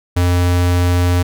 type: tone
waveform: square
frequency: 88.6 Hz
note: F2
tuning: 25 cents sharp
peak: -12 dBFS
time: 0.16-1.23 s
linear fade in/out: 10 ms
effects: none